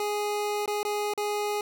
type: tone with dropouts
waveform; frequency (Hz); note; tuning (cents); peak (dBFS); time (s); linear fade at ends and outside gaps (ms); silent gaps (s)
25% pulse; 415.3; G#4; 0; -23; 0-1.61; 2; 0.659-0.677 / 0.831-0.85 / 1.137-1.176
effects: none